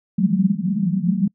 white band-pass noise, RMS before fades -19 dBFS, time 0.18-1.28 s, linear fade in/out 5 ms, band 170 to 210 Hz, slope 96 dB/octave, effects noise-tail reverb RT60 0.1 s tail -26 dB re dry

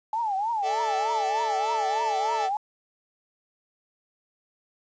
sine tone with vibrato, 847 Hz, G#5, 34 cents sharp, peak -24 dBFS, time 0.13-2.57 s, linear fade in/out 2 ms, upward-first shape triangle, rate 3.3 Hz, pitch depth 210 cents each way
sawtooth chord, A suspended fourth, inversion none, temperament equal, 440 / 587.3 / 659.3 Hz, A4 / D5 / E5, 0 / 0 / 0 cents, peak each -28 / -33 / -31 dBFS, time 0.62-2.5 s, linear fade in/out 50 ms
effects resampled to 16000 Hz + 9-bit

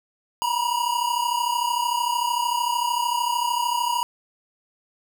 square tone pair together, 945 / 978.3 Hz, A#5 / B5, +23 / -17 cents, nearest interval minor second, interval 60 cents, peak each -25 dBFS, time 0.42-4.03 s, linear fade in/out 0 ms, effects none

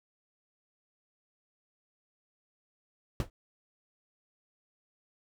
brown noise with exponential decay, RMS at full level -24 dBFS, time 3.2-3.3 s, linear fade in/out 2 ms, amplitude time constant 21 ms, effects none

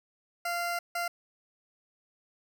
20% pulse tone bursts at uneven times, 693 Hz, F5, 14 cents flat, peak -25 dBFS, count 2, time 0.45-0.79 / 0.95-1.08 s, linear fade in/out 5 ms, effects none

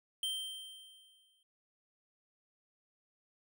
square tone with exponential decay, 3136 Hz, G7, in tune, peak -33 dBFS, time 0.23-1.43 s, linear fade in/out 2 ms, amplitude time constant 260 ms, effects none

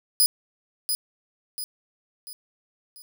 10% pulse tone with echo, 4978 Hz, D#8, in tune, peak -9 dBFS, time 0.2-0.26 s, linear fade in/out 0 ms, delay 690 ms, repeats 4, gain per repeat -7 dB, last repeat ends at 3.02 s, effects none

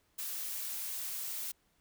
blue noise, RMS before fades -39 dBFS, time 0.18-1.52 s, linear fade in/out 10 ms, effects pink hiss -73 dBFS RMS until 1.8 s

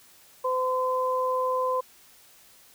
sine tone pair together, 511 / 1023.7 Hz, C5 / C6, -41 / -38 cents, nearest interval octave, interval 1203 cents, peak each -26 dBFS, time 0.44-1.81 s, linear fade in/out 10 ms, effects white hiss -55 dBFS RMS until 2.74 s

